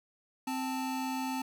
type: tone pair together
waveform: square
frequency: 261.6 / 880 Hz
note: C4 / A5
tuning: 0 / 0 cents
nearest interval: octave + major sixth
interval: 2100 cents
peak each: -35 / -37 dBFS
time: 0.47-1.42 s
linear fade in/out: 5 ms
effects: none